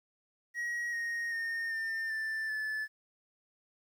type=tone with pitch steps; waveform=triangle; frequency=1901 / 1867.3 / 1834.1 / 1801.6 / 1769.6 / 1738.2 Hz; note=A#6 / A#6 / A#6 / A6 / A6 / A6; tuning=+33 / +2 / -29 / +40 / +9 / -22 cents; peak=-31 dBFS; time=0.54-2.88 s; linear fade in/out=50 ms; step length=390 ms; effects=11-bit